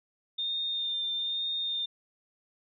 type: tone with vibrato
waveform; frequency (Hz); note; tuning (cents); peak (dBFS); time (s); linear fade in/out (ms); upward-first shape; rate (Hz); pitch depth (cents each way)
sine; 3631; A#7; -46; -29; 0.38-1.86; 10; sine; 1.1; 18
effects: none